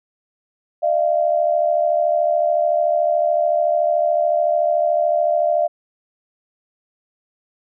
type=tone pair together; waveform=sine; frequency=609.3 / 683 Hz; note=D#5 / F5; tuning=-36 / -39 cents; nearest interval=major second; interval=197 cents; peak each=-18 / -17 dBFS; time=0.82-5.68 s; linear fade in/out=20 ms; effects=none